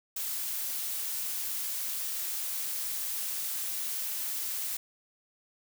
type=noise; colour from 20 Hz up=blue; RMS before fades=-34 dBFS; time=0.16-4.77 s; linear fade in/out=5 ms; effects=none